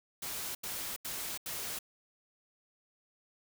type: noise bursts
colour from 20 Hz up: white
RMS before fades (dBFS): -39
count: 4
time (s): 0.22-1.789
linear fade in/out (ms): 5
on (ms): 330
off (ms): 83
effects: none